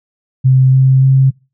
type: tone with pitch steps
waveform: sine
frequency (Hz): 130.81 / 132.18 / 133.56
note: C3 / C3 / C3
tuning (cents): 0 / +18 / +36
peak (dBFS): -5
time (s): 0.44-1.31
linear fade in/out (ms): 20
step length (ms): 290
effects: noise-tail reverb RT60 0.3 s tail -24 dB re dry